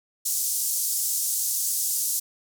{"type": "band-pass noise", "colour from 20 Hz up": "pink", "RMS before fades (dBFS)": -26, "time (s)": [0.25, 2.2], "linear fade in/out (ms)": 10, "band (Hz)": [6300, 16000], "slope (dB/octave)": 24, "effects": []}